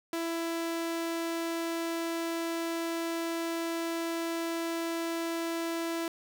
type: tone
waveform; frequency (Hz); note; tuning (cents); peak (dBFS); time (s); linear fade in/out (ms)
sawtooth; 332.8; E4; +17; -27; 0.13-6.08; 2
effects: none